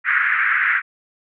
pink band-pass noise, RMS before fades -18 dBFS, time 0.04-0.82 s, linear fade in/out 50 ms, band 1400 to 2100 Hz, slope 48 dB/octave, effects none

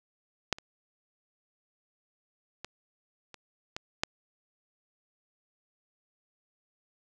clicks, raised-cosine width 0.2 ms, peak -8 / -27 / -21 / -28 / -18 / -9 dBFS, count 6, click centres 0.527 / 0.585 / 2.646 / 3.343 / 3.765 / 4.035 s, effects none

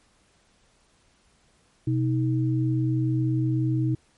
sine tone pair together, 126.2 / 315.8 Hz, B2 / D#4, +38 / +26 cents, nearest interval octave + major third, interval 1588 cents, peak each -22 / -26 dBFS, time 1.87-3.95 s, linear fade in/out 5 ms, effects pink hiss -63 dBFS RMS until 4.17 s + MP3 48 kbps

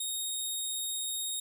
10% pulse tone, 3729 Hz, A#7, in tune, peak -24 dBFS, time 0-1.4 s, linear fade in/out 5 ms, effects resampled to 32000 Hz + 11-bit

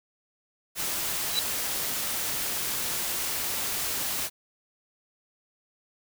white noise, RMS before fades -30 dBFS, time 0.75-4.3 s, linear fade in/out 50 ms
sine tone with exponential growth, 3951 Hz, B7, in tune, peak -19 dBFS, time 1.27-1.39 s, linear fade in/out 0 ms, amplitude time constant 24 ms
effects none

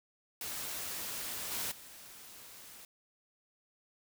white noise with level steps, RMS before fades -40 / -37 / -52 dBFS, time 0.41-2.85 s, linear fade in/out 2 ms, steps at 1.51 / 1.71 s, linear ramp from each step 10 ms, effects none

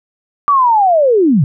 sine linear sweep, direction down, 1174.7 to 120.1 Hz, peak -7 dBFS, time 0.48-1.44 s, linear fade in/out 0 ms, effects none

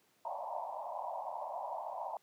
white band-pass noise, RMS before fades -41 dBFS, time 0.25-2.17 s, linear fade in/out 2 ms, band 580 to 1000 Hz, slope 96 dB/octave, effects pink hiss -71 dBFS RMS until 2.22 s + high-pass 200 Hz 12 dB/octave

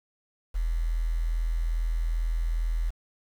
sine tone with quantisation, 41.2 Hz, E1, in tune, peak -24 dBFS, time 0.54-2.91 s, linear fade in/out 20 ms, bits 8, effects none

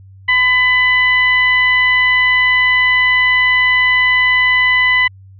sine tone with frequency modulation, 2000 Hz, B6, 21 cents sharp, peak -9 dBFS, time 0.28-5.08 s, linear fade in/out 10 ms, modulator 985 Hz, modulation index 0.59, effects added 96 Hz sine -37 dBFS peak until 5.39 s

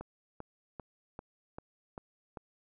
click train, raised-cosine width 1 ms, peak -28 dBFS, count 7, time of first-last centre 0.01-2.372 s, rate 2.54 Hz, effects none

